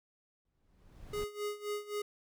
brown noise with exponential growth, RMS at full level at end -41 dBFS, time 0.45-1.24 s, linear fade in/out 2 ms, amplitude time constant 170 ms
square tone with tremolo, 415.3 Hz, G#4, in tune, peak -34 dBFS, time 1.13-2.02 s, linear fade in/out 5 ms, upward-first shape sine, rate 3.8 Hz, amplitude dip 85%
effects none

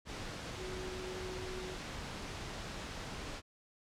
sine tone in noise, 370 Hz, F#4, in tune, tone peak -43 dBFS, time 0.56-1.78 s, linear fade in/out 50 ms, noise pink, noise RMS -43 dBFS, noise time 0.05-3.42 s, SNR -3 dB, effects low-pass 6000 Hz 12 dB/octave

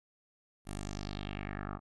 10% pulse tone with low-pass filter sweep, 50 Hz, G1, 35 cents sharp, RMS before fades -40 dBFS, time 0.65-1.8 s, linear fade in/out 50 ms, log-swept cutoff 11000 to 1100 Hz, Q 3.2, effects none

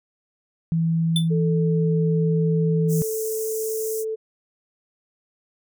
sine tone with pitch glide, 164.4 to 162.32 Hz, E3 to E3, -4 to -26 cents, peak -18 dBFS, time 0.72-3.02 s, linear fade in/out 0 ms, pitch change -22 cents, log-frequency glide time 1.13-1.96 s
square tone with exponential decay, 3520 Hz, A7, in tune, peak -18 dBFS, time 1.16-1.28 s, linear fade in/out 2 ms, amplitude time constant 25 ms
sine tone, 440 Hz, A4, in tune, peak -24 dBFS, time 1.3-4.16 s, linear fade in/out 20 ms
pink high-pass noise, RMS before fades -33 dBFS, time 2.88-4.05 s, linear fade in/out 50 ms, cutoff 6100 Hz, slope 48 dB/octave
effects none

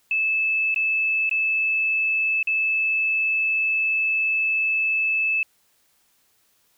sine tone with dropouts, 2617 Hz, E7, 13 cents flat, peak -19 dBFS, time 0.11-5.43 s, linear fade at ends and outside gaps 2 ms, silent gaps 0.744-0.76 / 1.294-1.312 / 2.429-2.472 s, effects white hiss -64 dBFS RMS until 6.77 s

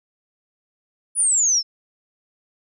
sine exponential sweep, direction down, 10020 to 5220 Hz, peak -15 dBFS, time 1.15-1.63 s, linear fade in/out 50 ms, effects none

